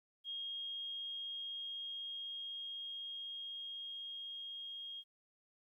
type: tone with level ramp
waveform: sine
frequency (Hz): 3252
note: G#7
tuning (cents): -37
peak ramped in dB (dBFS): -40 to -44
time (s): 0.24-5.04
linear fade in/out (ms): 50
effects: 13-bit